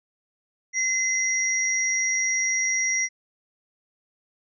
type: tone pair together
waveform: sine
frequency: 2050 / 5748 Hz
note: C7 / F8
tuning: -36 / +49 cents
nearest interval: octave + tritone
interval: 1785 cents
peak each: -24 dBFS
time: 0.73-3.09 s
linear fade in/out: 50 ms
effects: none